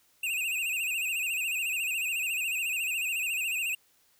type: tone with vibrato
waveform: square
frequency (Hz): 2629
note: E7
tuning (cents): -5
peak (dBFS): -29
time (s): 0.23-3.75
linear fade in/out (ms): 5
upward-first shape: sine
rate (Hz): 14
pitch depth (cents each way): 110
effects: white hiss -66 dBFS RMS until 4.19 s

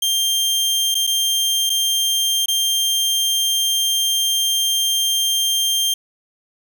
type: tone with dropouts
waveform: sawtooth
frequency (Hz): 3180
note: G7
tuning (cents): +24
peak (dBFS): -13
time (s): 0.02-5.94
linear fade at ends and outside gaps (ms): 5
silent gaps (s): 0.945-0.951 / 1.068-1.073 / 1.696-1.7 / 2.459-2.482
effects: none

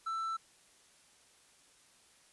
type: tone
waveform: triangle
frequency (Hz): 1330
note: E6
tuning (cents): +15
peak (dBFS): -32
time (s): 0.06-0.37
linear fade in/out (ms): 10
effects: white hiss -64 dBFS RMS until 2.32 s + resampled to 24000 Hz

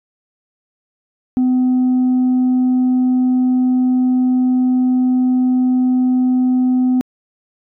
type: tone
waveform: sine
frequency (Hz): 253.6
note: B3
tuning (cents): +46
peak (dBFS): -9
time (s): 1.37-7.01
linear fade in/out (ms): 0
effects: tanh soft clip ceiling -10 dBFS

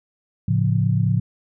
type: chord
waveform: sine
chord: A augmented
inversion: none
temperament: equal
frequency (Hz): 110 / 138.59 / 174.61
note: A2 / C#3 / E#3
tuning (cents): 0 / 0 / 0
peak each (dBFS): -19 / -21 / -22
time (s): 0.48-1.2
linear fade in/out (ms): 5
effects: none

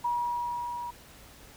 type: tone with level ramp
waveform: sine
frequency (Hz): 960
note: B5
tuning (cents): -49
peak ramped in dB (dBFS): -25 to -34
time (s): 0.04-0.91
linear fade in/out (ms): 10
effects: added 60 Hz sine -60 dBFS peak until 1.56 s + pink hiss -52 dBFS RMS until 1.56 s

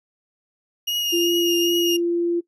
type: tone with vibrato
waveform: 35% pulse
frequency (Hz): 2857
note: F7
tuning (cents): +39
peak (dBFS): -19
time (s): 0.87-1.97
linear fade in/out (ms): 10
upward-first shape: triangle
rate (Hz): 2.5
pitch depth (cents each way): 26
type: tone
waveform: sine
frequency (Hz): 343.7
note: F4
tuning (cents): -28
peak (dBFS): -18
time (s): 1.12-2.41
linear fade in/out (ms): 20
effects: noise-tail reverb RT60 0.1 s tail -18 dB re dry + resampled to 32000 Hz

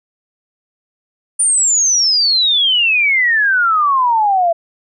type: exponential sweep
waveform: sine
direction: down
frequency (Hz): 9397 to 660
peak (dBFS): -10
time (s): 1.39-4.53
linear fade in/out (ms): 10
effects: none

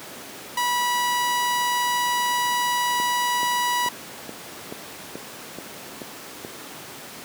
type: tone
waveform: sawtooth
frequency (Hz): 975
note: B5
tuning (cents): -23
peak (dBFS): -17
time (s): 0.57-3.89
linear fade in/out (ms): 5
type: click train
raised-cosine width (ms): 2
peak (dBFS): -18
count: 9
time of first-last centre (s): 3-6.448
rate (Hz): 2.32
effects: pink hiss -38 dBFS RMS until 7.24 s + high-pass 200 Hz 12 dB/octave

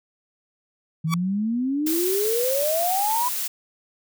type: exponential sweep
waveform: sine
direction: up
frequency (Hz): 155.56 to 1011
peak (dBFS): -21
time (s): 1.04-3.29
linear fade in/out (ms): 10
type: tone with exponential growth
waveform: sawtooth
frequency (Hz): 1140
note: C#6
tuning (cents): +48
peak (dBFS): -15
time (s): 1.07-1.14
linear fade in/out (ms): 2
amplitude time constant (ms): 15
type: noise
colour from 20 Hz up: blue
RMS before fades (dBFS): -27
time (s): 1.86-3.48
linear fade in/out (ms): 10
effects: none

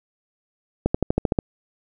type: accelerating click train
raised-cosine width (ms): 2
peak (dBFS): -5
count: 8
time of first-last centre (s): 0.86-1.388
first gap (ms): 85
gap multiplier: 0.96
effects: none

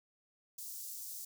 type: high-pass noise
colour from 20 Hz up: white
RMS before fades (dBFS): -45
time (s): 0.58-1.25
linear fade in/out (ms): 5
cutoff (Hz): 5300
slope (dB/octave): 24
effects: none

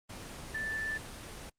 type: tone in noise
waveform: sine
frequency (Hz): 1760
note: A6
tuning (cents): 0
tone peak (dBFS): -33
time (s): 0.54-0.98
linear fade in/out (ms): 10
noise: pink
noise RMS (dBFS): -44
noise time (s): 0.09-1.5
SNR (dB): +8
effects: low-pass 10000 Hz 12 dB/octave + Opus 24 kbps

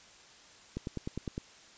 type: click train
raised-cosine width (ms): 3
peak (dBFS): -22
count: 7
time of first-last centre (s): 0.77-1.379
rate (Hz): 9.85
effects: white hiss -56 dBFS RMS until 1.77 s + resampled to 16000 Hz

